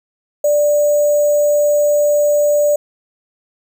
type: tone with sample-and-hold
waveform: sine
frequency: 589 Hz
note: D5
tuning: 5 cents sharp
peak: -10 dBFS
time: 0.44-2.76 s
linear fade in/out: 5 ms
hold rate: 7350 Hz
effects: none